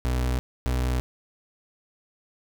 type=tone pair in turn; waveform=35% pulse; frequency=62.3 / 62.52 Hz; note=B1 / B1; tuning=+16 / +22 cents; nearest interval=unison; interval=6 cents; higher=second; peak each=-21 dBFS; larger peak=neither; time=0.05-0.39 / 0.66-1 s; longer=neither; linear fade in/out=0 ms; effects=none